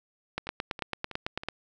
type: two click trains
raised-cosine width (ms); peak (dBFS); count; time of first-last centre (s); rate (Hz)
0.3; -14 / -23; 11 / 4; 0.38-1.486 / 0.47-1.435; 9.04 / 3.11
effects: none